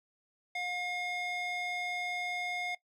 square tone with band-pass filter, 715 Hz, F5, 41 cents sharp, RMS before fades -36 dBFS, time 0.55-2.75 s, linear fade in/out 5 ms, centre 2200 Hz, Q 1.6, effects noise-tail reverb RT60 0.1 s tail -18 dB re dry

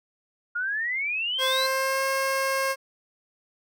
sine exponential sweep, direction up, 1403 to 4186 Hz, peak -25 dBFS, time 0.55-1.67 s, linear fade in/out 10 ms
15% pulse tone with pitch glide, 523.3 to 537.1 Hz, C5 to C5, 0 to +45 cents, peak -17 dBFS, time 1.38-2.76 s, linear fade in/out 50 ms, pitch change +45 cents, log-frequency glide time 1.49-2.04 s
effects none

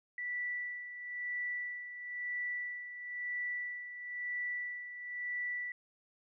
sine tone with tremolo, 1964 Hz, B6, 10 cents flat, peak -34 dBFS, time 0.18-5.72 s, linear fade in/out 2 ms, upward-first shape sine, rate 1 Hz, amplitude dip 65%, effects none

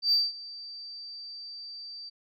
sine tone with ADSR envelope, 4653 Hz, D8, 17 cents flat, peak -18 dBFS, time 0.02-2.1 s, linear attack 100 ms, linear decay 200 ms, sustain -21 dB, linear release 18 ms, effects tanh soft clip ceiling -16 dBFS

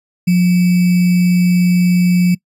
sine tone with sample-and-hold, 178.4 Hz, F3, 37 cents sharp, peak -8 dBFS, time 0.27-2.35 s, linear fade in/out 10 ms, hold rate 2450 Hz, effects noise-tail reverb RT60 0.1 s tail -23 dB re dry + resampled to 32000 Hz

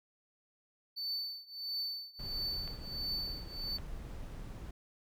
triangle tone with tremolo, 4518 Hz, C#8, 32 cents sharp, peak -32 dBFS, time 0.96-3.78 s, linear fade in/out 20 ms, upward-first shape triangle, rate 1.5 Hz, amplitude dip 95%
brown noise, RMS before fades -44 dBFS, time 2.19-4.71 s, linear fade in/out 5 ms
clicks, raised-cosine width 0.3 ms, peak -33 dBFS, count 2, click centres 2.677 / 3.785 s
effects none

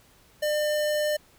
square tone, 601 Hz, D5, 40 cents sharp, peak -24 dBFS, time 0.42-1.17 s, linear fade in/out 10 ms, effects pink hiss -58 dBFS RMS until 1.38 s

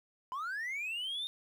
triangle linear sweep, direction up, 984 to 3688 Hz, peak -33 dBFS, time 0.32-1.27 s, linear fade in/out 0 ms, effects tanh soft clip ceiling -29 dBFS + 11-bit

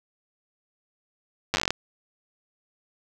slowing click train, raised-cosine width 0.2 ms, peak -6 dBFS, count 11, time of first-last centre 1.54-1.706 s, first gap 9 ms, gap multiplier 1.13, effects none

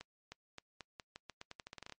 accelerating click train, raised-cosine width 0.2 ms, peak -29 dBFS, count 17, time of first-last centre 0.01-1.923 s, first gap 310 ms, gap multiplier 0.85, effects noise-tail reverb RT60 0.1 s tail -25 dB re dry + MP3 48 kbps

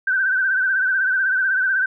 sine tone with vibrato, 1537 Hz, G6, 35 cents flat, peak -16 dBFS, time 0.07-1.86 s, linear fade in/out 5 ms, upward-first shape triangle, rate 16 Hz, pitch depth 79 cents each way, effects none

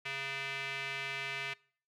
square tone with band-pass filter, 137 Hz, C#3, 20 cents flat, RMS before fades -39 dBFS, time 0.05-1.54 s, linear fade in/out 10 ms, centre 2400 Hz, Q 3.1, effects noise-tail reverb RT60 0.5 s tail -23 dB re dry

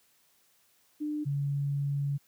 sine tone pair in turn, 300 / 141.58 Hz, D4 / C#3, +37 / +37 cents, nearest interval octave + minor second, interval 1300 cents, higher first, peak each -30 / -27 dBFS, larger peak second, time 1-1.25 / 1.25-2.18 s, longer second, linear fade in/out 20 ms, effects white hiss -67 dBFS RMS until 2.27 s + high-pass 80 Hz 12 dB/octave

